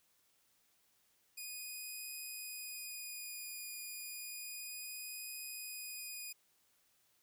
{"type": "tone with vibrato", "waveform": "5% pulse", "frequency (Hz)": 2470, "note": "D#7", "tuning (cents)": -13, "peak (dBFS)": -35, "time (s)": [1.37, 6.33], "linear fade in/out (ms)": 10, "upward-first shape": "triangle", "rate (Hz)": 0.31, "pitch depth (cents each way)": 17, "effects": ["white hiss -74 dBFS RMS until 7.22 s"]}